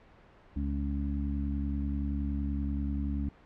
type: harmonic tone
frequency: 70.5 Hz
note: C#2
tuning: 30 cents sharp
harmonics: 1 / 2 / 3 / 4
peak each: -31 / -42 / -36 / -37 dBFS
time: 0.56-3.29 s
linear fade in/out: 5 ms
effects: pink hiss -57 dBFS RMS until 3.45 s + low-pass 2000 Hz 12 dB/octave